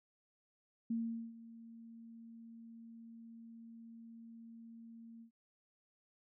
sine tone with ADSR envelope, 229.1 Hz, A#3, 30 cents flat, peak -33 dBFS, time 0.9-5.31 s, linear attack 7 ms, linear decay 420 ms, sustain -18 dB, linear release 96 ms, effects none

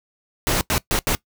pink noise bursts at uneven times, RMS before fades -20 dBFS, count 4, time 0.47-0.61 / 0.7-0.78 / 0.91-0.99 / 1.07-1.15 s, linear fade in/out 0 ms, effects noise-tail reverb RT60 0.1 s tail -20 dB re dry

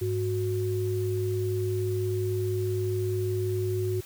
sine tone pair together, 103.1 / 367.4 Hz, G#2 / F#4, -12 / -12 cents, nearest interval octave + minor seventh, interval 2200 cents, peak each -28 / -28 dBFS, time 0.01-4.01 s, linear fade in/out 10 ms, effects white hiss -48 dBFS RMS until 4.05 s

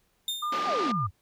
40% pulse tone with exponential decay, 3633 Hz, A#7, 45 cents flat, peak -25 dBFS, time 0.28-0.74 s, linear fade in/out 2 ms, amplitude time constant 100 ms
sine tone, 1205 Hz, D6, 44 cents sharp, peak -27 dBFS, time 0.42-1.07 s, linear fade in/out 10 ms
pink band-pass noise, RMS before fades -35 dBFS, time 0.52-0.92 s, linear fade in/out 5 ms, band 250 to 4900 Hz, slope 24 dB/octave
sine exponential sweep, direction down, 934 to 82.41 Hz, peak -28 dBFS, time 0.64-1.11 s, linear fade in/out 50 ms
effects pink hiss -70 dBFS RMS until 1.21 s

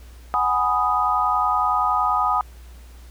sine chord, G# minor seventh, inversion third, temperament equal, 740 / 830.6 / 987.8 / 1244.5 Hz, F#5 / G#5 / B5 / D#6, 0 / 0 / 0 / 0 cents, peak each -25 / -24 / -25 / -20 dBFS, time 0.34-2.41 s, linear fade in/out 0 ms, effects added 60 Hz sine -40 dBFS peak until 3.1 s + pink hiss -52 dBFS RMS until 3.1 s

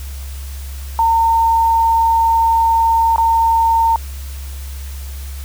sine tone with dropouts, 911 Hz, A#5, 40 cents flat, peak -10 dBFS, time 0.99-3.96 s, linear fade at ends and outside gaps 1 ms, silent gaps 3.161-3.181 s, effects added 68 Hz sine -25 dBFS peak until 5.44 s + white hiss -38 dBFS RMS until 5.44 s

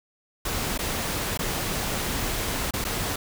pink noise with dropouts, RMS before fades -28 dBFS, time 0.45-3.16 s, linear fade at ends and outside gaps 5 ms, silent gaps 0.778-0.789 / 1.375-1.39 / 2.709-2.736 / 2.842-2.849 s, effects none

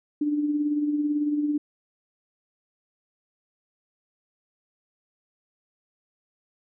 sine tone with tremolo, 295.4 Hz, D4, 10 cents sharp, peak -20 dBFS, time 0.21-1.58 s, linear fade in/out 5 ms, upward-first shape sine, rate 18 Hz, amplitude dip 45%, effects none

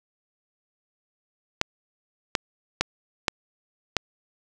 clicks, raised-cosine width 0.2 ms, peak -3 dBFS, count 5, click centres 1.614 / 2.352 / 2.81 / 3.282 / 3.967 s, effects none

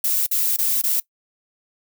violet noise with dropouts, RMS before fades -20 dBFS, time 0.04-1 s, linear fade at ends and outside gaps 5 ms, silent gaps 0.265-0.312 / 0.565-0.586 / 0.816-0.837 s, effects noise-tail reverb RT60 0.1 s tail -21 dB re dry

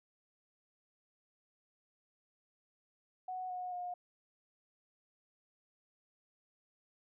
sine tone with pitch steps, 740 / 727.7 / 715.6 Hz, F#5 / F#5 / F5, 0 / -29 / +42 cents, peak -38 dBFS, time 3.28-3.94 s, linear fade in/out 5 ms, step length 220 ms, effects none

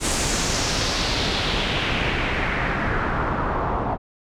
pink noise with low-pass filter sweep, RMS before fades -23 dBFS, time 0-3.98 s, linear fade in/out 50 ms, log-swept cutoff 8500 to 890 Hz, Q 2.2, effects none

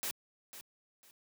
white noise with echo, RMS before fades -37 dBFS, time 0.03-0.11 s, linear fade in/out 0 ms, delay 500 ms, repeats 2, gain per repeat -12 dB, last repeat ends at 1.11 s, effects high-pass 150 Hz 12 dB/octave

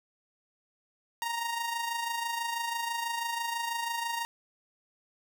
sawtooth tone with amplitude modulation, 932.3 Hz, A#5, in tune, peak -25 dBFS, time 1.22-4.25 s, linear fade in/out 0 ms, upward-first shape sine, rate 26.1 Hz, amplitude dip 50%, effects 11-bit

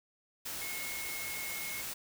sine tone in noise, 2171 Hz, C#7, 37 cents flat, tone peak -41 dBFS, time 0.61-1.82 s, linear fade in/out 10 ms, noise white, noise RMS -40 dBFS, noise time 0.45-1.94 s, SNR -4 dB, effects none

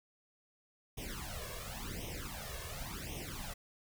pink noise with flanger, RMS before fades -43 dBFS, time 0.97-3.54 s, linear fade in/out 10 ms, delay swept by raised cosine 0.33 to 1.83 ms, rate 0.92 Hz, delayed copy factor +0.95, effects none

